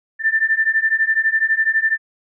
sine beating tone pair, 1773 / 1785 Hz, A6 / A6, +13 / +24 cents, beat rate 12 Hz, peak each -18 / -17 dBFS, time 0.19-1.98 s, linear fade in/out 50 ms, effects none

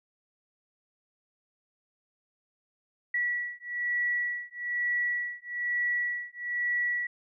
sine beating tone pair, 1940 / 1941.1 Hz, B6 / B6, -31 / -30 cents, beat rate 1.1 Hz, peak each -31 dBFS, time 3.14-7.07 s, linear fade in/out 5 ms, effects none

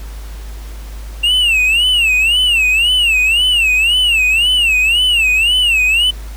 triangle tone with vibrato, 2742 Hz, F7, 32 cents flat, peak -8 dBFS, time 1.23-6.11 s, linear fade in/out 10 ms, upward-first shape sine, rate 1.9 Hz, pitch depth 170 cents each way, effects added 52 Hz sine -25 dBFS peak until 6.36 s + pink hiss -39 dBFS RMS until 6.36 s

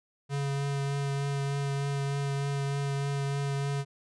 square tone with vibrato, 140 Hz, C#3, 18 cents sharp, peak -29 dBFS, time 0.29-3.85 s, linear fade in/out 50 ms, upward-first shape triangle, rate 3.3 Hz, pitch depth 15 cents each way, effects resampled to 22050 Hz

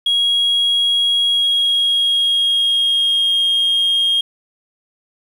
sine tone with pitch glide, 3300 to 3241 Hz, G#7 to G#7, -12 to -43 cents, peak -11 dBFS, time 0.06-4.21 s, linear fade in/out 5 ms, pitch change -31 cents, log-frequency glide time 1.33-3.38 s, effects tanh soft clip ceiling -10 dBFS + 7-bit

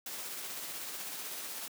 white noise with tremolo, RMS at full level -40 dBFS, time 0.06-1.68 s, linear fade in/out 2 ms, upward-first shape triangle, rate 16 Hz, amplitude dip 30%, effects high-pass 200 Hz 12 dB/octave

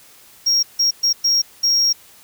triangle tone bursts at uneven times, 5588 Hz, F8, in tune, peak -12 dBFS, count 5, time 0.46-0.63 / 0.79-0.91 / 1.03-1.13 / 1.24-1.42 / 1.63-1.93 s, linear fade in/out 10 ms, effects white hiss -47 dBFS RMS until 2.23 s

